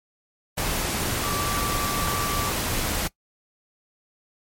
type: tone in noise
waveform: sine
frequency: 1161 Hz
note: D6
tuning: 20 cents flat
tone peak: -28 dBFS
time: 1.23-2.5 s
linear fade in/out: 10 ms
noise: pink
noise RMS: -26 dBFS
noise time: 0.57-3.08 s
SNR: -5 dB
effects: noise-tail reverb RT60 0.1 s tail -21 dB re dry + MP3 64 kbps